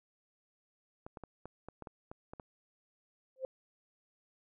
clicks, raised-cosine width 1 ms, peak -31 dBFS, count 10, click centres 1.065 / 1.172 / 1.237 / 1.456 / 1.686 / 1.823 / 1.872 / 2.115 / 2.335 / 2.398 s
sine tone with exponential growth, 523.3 Hz, C5, in tune, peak -30 dBFS, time 3.36-3.45 s, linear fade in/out 1 ms, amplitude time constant 18 ms
effects none

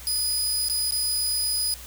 20% pulse tone with dropouts, 4967 Hz, D#8, 4 cents flat, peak -17 dBFS, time 0.07-1.74 s, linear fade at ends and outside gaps 0 ms, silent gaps 0.685-0.698 / 0.908-0.922 s, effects added 60 Hz sine -43 dBFS peak until 1.86 s + white hiss -43 dBFS RMS until 1.86 s

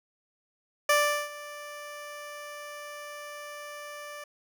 15% pulse tone with ADSR envelope, 588 Hz, D5, 2 cents sharp, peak -13 dBFS, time 0.89-4.24 s, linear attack 5 ms, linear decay 390 ms, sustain -20 dB, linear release 4 ms, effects none

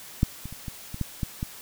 clicks, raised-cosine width 5 ms, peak -7 / -23 / -27 / -21 / -22 / -14 / -14 / -16 dBFS, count 8, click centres 0.231 / 0.456 / 0.526 / 0.682 / 0.944 / 1.013 / 1.232 / 1.429 s, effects white hiss -44 dBFS RMS until 1.61 s

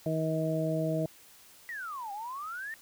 harmonic tone, 159 Hz, D#3, 38 cents sharp, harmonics 1 / 2 / 3 / 4, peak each -31 / -34 / -37 / -32 dBFS, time 0.06-1.06 s, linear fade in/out 2 ms
sine exponential two-way sweep, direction down then up, 1975.5 to 784 to 1853 Hz, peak -36 dBFS, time 1.69-2.74 s, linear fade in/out 0 ms, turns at 2.12 s
effects white hiss -56 dBFS RMS until 2.81 s

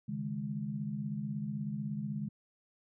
sine chord, C# suspended second, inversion none, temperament equal with one note detuned, 138.59 / 154.85 / 207.7 Hz, C#3 / D#3 / G#3, 0 / -8 / 0 cents, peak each -40 / -40 / -37 dBFS, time 0.08-2.29 s, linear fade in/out 10 ms, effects none

